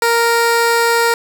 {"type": "tone", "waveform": "15% pulse", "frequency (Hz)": 465.9, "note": "A#4", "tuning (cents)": -1, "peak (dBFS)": -5, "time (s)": [0.02, 1.14], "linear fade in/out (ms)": 2, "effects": ["7-bit"]}